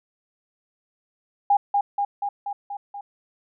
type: tone with echo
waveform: sine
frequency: 810 Hz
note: G#5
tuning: 43 cents flat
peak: -14 dBFS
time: 1.5-1.57 s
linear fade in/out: 5 ms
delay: 240 ms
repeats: 6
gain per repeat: -3 dB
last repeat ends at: 3.01 s
effects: none